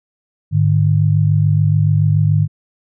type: tone pair together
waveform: sine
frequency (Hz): 103.83 / 150.82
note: G#2 / D3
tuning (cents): 0 / +46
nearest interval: tritone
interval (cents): 646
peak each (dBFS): -13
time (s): 0.51-2.48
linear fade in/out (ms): 50
effects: none